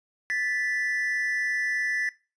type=tone pair together; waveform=triangle; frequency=1752.3 / 1975.5 Hz; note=A6 / B6; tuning=-8 / 0 cents; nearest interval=major second; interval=208 cents; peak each=-26 / -27 dBFS; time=0.3-2.09 s; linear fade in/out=0 ms; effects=noise-tail reverb RT60 0.3 s tail -18 dB re dry + resampled to 22050 Hz

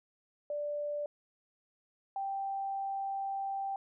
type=tone pair in turn; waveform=sine; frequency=587.3 / 784 Hz; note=D5 / G5; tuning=0 / 0 cents; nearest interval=perfect fourth; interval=500 cents; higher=second; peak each=-33 / -33 dBFS; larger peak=neither; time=0.5-1.06 / 2.16-3.76 s; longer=second; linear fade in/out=2 ms; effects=none

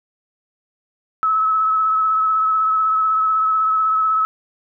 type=tone with vibrato; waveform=sine; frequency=1294 Hz; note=E6; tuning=32 cents flat; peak=-14 dBFS; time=1.23-4.25 s; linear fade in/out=0 ms; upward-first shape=sine; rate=16 Hz; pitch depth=21 cents each way; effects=none

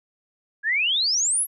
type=exponential sweep; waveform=sine; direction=up; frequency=1625 to 11840 Hz; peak=-19 dBFS; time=0.63-1.47 s; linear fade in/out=50 ms; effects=none

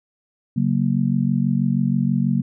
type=chord; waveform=sine; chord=F# major; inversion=second; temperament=just; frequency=138.75 / 185 / 231.2 Hz; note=C#3 / F#3 / A#3; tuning=+2 / 0 / -14 cents; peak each=-21 dBFS; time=0.56-2.42 s; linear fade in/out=10 ms; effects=none

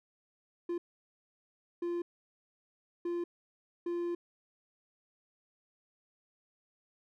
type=tone bursts at uneven times; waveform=triangle; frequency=346.3 Hz; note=F4; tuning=15 cents flat; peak=-30 dBFS; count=4; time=0.69-0.78 / 1.82-2.02 / 3.05-3.24 / 3.86-4.15 s; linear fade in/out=5 ms; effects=none

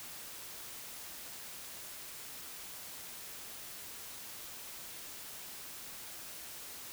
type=silence; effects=white hiss -47 dBFS RMS until 6.92 s

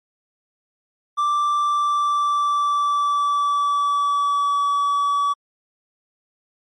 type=tone with pitch glide; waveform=triangle; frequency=1174.7 to 1142.6 Hz; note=D6 to D6; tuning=0 to -48 cents; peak=-15 dBFS; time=1.17-5.34 s; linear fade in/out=20 ms; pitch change=-48 cents; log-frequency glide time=1.57-4.62 s; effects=MP3 48 kbps

